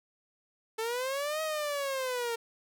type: linear two-way sweep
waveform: sawtooth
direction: up then down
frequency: 436.6 to 635 to 456.9 Hz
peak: -27 dBFS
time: 0.78-2.36 s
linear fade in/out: 10 ms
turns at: 1.42 s
effects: none